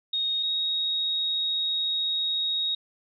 sine tone pair in turn, 3729 / 3766 Hz, A#7 / A#7, 0 / +17 cents, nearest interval unison, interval 17 cents, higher second, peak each -24 dBFS, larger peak neither, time 0.13-0.43 / 0.43-2.75 s, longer second, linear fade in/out 5 ms, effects none

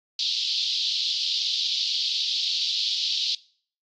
white band-pass noise, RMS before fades -26 dBFS, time 0.19-3.35 s, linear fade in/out 2 ms, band 3200 to 4800 Hz, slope 48 dB/octave, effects noise-tail reverb RT60 0.5 s tail -22 dB re dry + AAC 64 kbps

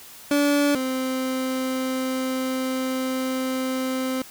30% pulse tone pair in turn, 288.1 / 260 Hz, D4 / C4, -33 / -11 cents, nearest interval major second, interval 178 cents, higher first, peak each -15 / -21 dBFS, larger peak first, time 0.31-0.75 / 0.75-4.22 s, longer second, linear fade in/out 2 ms, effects white hiss -44 dBFS RMS until 4.3 s

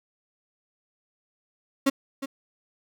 35% pulse tone with echo, 273.1 Hz, C#4, 26 cents flat, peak -16 dBFS, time 1.86-1.9 s, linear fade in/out 10 ms, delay 360 ms, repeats 1, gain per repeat -12 dB, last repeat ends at 2.26 s, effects none

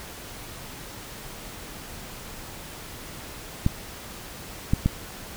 clicks, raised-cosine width 5 ms, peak -7 dBFS, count 3, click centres 3.664 / 4.735 / 4.86 s, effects pink hiss -40 dBFS RMS until 5.36 s

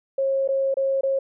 sine tone with dropouts, 541 Hz, C#5, 42 cents flat, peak -19 dBFS, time 0.18-1.19 s, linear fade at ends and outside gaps 5 ms, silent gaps 0.477-0.487 / 0.742-0.769 / 1.01-1.033 s, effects none

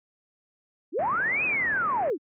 sine linear two-way sweep, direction up then down, 251.9 to 2589 to 251.9 Hz, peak -23 dBFS, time 0.92-2.18 s, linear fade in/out 50 ms, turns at 1.44 s
pink low-pass noise, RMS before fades -37 dBFS, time 0.99-2.1 s, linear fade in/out 0 ms, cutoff 2200 Hz, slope 48 dB/octave
effects high-pass 150 Hz 12 dB/octave

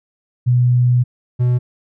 sine / triangle tone pair in turn, 123.47 / 123.47 Hz, B2 / B2, 0 / 0 cents, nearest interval unison, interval 0 cents, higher neither, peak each -10 dBFS, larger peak neither, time 0.46-1.04 / 1.39-1.59 s, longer first, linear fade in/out 20 ms, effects none

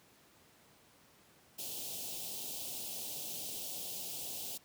white band-stop noise, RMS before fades -42 dBFS, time 1.58-4.58 s, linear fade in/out 10 ms, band 840 to 2700 Hz, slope 48 dB/octave, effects pink hiss -64 dBFS RMS until 4.64 s + high-pass 100 Hz 12 dB/octave

